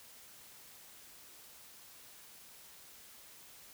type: silence
effects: white hiss -56 dBFS RMS until 3.73 s